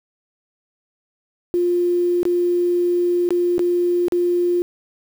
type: tone with dropouts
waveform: sine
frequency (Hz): 351.8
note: F4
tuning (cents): +13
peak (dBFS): -15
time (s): 1.54-4.62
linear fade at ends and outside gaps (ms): 0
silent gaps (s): 2.231-2.253 / 3.29-3.306 / 3.581-3.593 / 4.083-4.122
effects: 7-bit